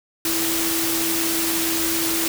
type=tone in noise; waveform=sine; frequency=329.6 Hz; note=E4; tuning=in tune; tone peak=-25 dBFS; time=0.25-2.28 s; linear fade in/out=2 ms; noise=white; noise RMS=-23 dBFS; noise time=0.25-2.28 s; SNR=-5 dB; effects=none